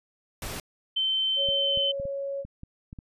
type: noise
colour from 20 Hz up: pink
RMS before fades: -35 dBFS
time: 0.42-0.6 s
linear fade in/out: 2 ms
type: tone with pitch glide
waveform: sine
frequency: 3089 to 3064 Hz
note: G7 to G7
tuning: -26 to -40 cents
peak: -23 dBFS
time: 0.96-1.92 s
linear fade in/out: 10 ms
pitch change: -14 cents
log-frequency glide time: 1.55-1.8 s
type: tone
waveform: sine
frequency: 554.4 Hz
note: C#5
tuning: in tune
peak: -29 dBFS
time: 1.36-2.45 s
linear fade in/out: 50 ms
type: clicks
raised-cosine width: 5 ms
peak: -28 dBFS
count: 8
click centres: 1.488 / 1.774 / 1.999 / 2.054 / 2.45 / 2.634 / 2.929 / 2.988 s
effects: resampled to 32000 Hz